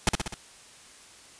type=noise with echo; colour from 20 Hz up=pink; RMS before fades=-20 dBFS; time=0.07-0.09 s; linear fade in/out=2 ms; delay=63 ms; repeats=4; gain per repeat=-4 dB; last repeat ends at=0.342 s; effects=white hiss -51 dBFS RMS until 1.39 s + resampled to 22050 Hz